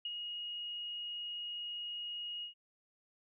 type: tone with ADSR envelope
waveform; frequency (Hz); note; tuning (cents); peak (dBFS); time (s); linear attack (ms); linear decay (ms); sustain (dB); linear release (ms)
sine; 2879; F#7; -48; -35; 0.05-2.54; 4; 36; -4; 110
effects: none